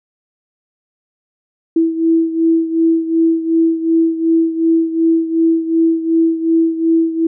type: beating tone pair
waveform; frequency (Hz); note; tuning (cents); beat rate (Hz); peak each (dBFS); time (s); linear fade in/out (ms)
sine; 327.3 / 330; E4 / E4; -12 / +2; 2.7; -12 / -17; 1.76-7.27; 5
effects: none